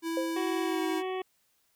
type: tone with pitch glide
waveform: square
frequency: 329.6 to 321.9 Hz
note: E4 to E4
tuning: 0 to -41 cents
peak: -31 dBFS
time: 0.02-1.03 s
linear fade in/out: 50 ms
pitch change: -41 cents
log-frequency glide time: 0.62-0.82 s
type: tone with exponential decay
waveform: sine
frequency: 522 Hz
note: C5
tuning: 4 cents flat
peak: -26 dBFS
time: 0.17-0.48 s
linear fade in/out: 2 ms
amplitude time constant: 66 ms
type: harmonic tone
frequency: 373.4 Hz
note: F#4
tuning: 16 cents sharp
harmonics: 1 / 2 / 3 / 5 / 6 / 7 / 8 / 9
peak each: -32 / -38 / -42 / -46 / -48 / -49 / -50 / -51 dBFS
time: 0.36-1.22 s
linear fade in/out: 5 ms
effects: white hiss -71 dBFS RMS until 1.75 s